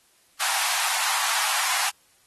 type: high-pass noise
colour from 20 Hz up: pink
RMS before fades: -25 dBFS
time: 0.4-1.9 s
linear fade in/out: 10 ms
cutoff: 760 Hz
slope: 48 dB/octave
effects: white hiss -61 dBFS RMS until 2.26 s + AAC 32 kbps